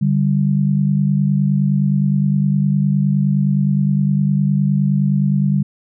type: tone pair together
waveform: sine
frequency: 145.4 / 195.1 Hz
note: D3 / G3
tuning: -17 / -8 cents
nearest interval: perfect fourth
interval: 509 cents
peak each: -15 / -16 dBFS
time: 0.01-5.63 s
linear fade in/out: 10 ms
effects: none